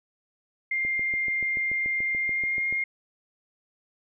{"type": "tone with pitch glide", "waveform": "sine", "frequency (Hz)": [2108, 2129], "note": ["C7", "C7"], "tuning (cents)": [12, 30], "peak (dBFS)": -24, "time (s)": [0.71, 2.84], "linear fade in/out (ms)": 5, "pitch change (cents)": 18, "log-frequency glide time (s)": [2.18, 2.7]}
{"type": "click train", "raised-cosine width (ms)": 2, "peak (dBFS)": -28, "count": 14, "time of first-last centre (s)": [0.85, 2.726], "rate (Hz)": 6.93}
{"effects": []}